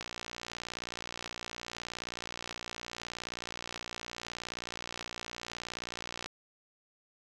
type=click train; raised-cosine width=0.2 ms; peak=-21 dBFS; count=371; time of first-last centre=0.01-6.26 s; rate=59.2 Hz; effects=none